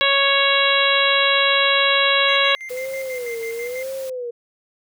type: harmonic tone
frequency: 554.4 Hz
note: C#5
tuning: in tune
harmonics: 1 / 2 / 3 / 4 / 5 / 6 / 7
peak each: -22 / -22 / -22 / -22 / -22 / -22 / -22 dBFS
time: 0.01-2.55 s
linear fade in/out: 0 ms
type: tone with tremolo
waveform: triangle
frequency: 2093 Hz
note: C7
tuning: in tune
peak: -28 dBFS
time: 2.28-3.83 s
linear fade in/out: 5 ms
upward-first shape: square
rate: 6.1 Hz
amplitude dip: 70%
type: noise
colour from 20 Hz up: white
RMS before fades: -40 dBFS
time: 2.69-4.1 s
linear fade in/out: 5 ms
type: tone with vibrato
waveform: sine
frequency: 493.9 Hz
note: B4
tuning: in tune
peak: -25 dBFS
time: 2.7-4.31 s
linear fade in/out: 10 ms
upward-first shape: sine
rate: 1 Hz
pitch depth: 140 cents each way
effects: none